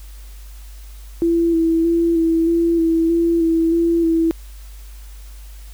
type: tone with vibrato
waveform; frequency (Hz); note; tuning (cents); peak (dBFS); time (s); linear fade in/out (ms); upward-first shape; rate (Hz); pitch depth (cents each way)
sine; 332.4; E4; +15; -13; 1.22-4.31; 0; square; 1.6; 21
effects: added 50 Hz sine -34 dBFS peak until 5.73 s + white hiss -48 dBFS RMS until 5.73 s